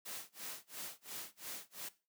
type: noise with tremolo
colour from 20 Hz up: white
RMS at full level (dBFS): -44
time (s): 0.05-1.89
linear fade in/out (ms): 10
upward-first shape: sine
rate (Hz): 2.9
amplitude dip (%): 100
effects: noise-tail reverb RT60 0.3 s tail -17 dB re dry + high-pass 150 Hz 12 dB/octave